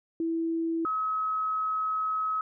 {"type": "tone pair in turn", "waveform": "sine", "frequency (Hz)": [329.2, 1280.1], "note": ["E4", "D#6"], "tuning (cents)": [-2, 49], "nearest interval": "2 octaves", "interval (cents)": 2351, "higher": "second", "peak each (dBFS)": -26, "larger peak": "neither", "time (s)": [[0.2, 0.85], [0.85, 2.41]], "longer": "second", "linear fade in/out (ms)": 2, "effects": []}